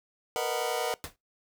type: chord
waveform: sawtooth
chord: B major seventh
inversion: third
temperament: just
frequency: 463 / 493.9 / 617.4 / 740.8 Hz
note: A#4 / B4 / D#5 / F#5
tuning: -12 / 0 / -14 / +2 cents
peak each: -29 / -30 / -31 / -29 dBFS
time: 0.36-0.94 s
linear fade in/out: 0 ms
type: noise with exponential decay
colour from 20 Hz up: pink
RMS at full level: -33 dBFS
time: 1.04-1.16 s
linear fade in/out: 0 ms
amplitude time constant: 24 ms
effects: noise-tail reverb RT60 0.2 s tail -22 dB re dry